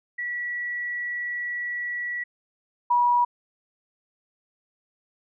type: tone pair in turn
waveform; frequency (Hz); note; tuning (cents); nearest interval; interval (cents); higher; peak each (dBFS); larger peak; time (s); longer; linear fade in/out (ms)
sine; 1941 / 967.4; B6 / B5; -31 / -36; octave; 1205; first; -27 / -17; second; 0.18-2.24 / 2.9-3.25; first; 10
effects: none